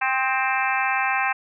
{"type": "harmonic tone with a mistuned harmonic", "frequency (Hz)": 263.1, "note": "C4", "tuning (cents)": 10, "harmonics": [3, 4, 5, 6, 7, 8, 9, 10], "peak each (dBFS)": [-25, -27, -32, -27, -29, -33, -29, -29], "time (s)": [0.01, 1.33], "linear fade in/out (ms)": 10, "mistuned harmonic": 5, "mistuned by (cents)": -44, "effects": []}